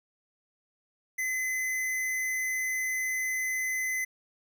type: tone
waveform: square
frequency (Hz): 2034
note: C7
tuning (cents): -50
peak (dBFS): -29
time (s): 1.18-4.05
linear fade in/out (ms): 10
effects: none